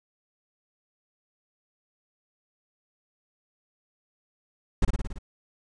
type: noise with echo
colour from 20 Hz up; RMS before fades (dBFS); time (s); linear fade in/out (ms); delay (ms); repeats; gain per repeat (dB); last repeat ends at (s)
brown; -19; 4.82-4.85; 5; 56; 6; -3; 5.186
effects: resampled to 22050 Hz